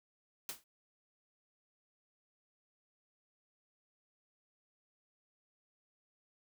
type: noise with exponential decay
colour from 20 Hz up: white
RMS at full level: -38 dBFS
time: 0.49-0.64 s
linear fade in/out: 1 ms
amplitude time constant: 32 ms
effects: none